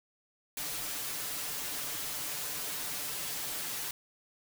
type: noise with comb filter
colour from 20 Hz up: white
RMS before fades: -37 dBFS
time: 0.57-3.91 s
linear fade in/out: 2 ms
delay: 6.8 ms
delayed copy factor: +0.9
effects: none